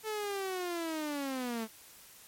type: linear sweep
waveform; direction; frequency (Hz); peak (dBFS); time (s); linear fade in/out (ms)
sawtooth; down; 440 to 216.8; -30; 0.03-1.68; 50
effects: white hiss -55 dBFS RMS until 2.27 s + MP3 64 kbps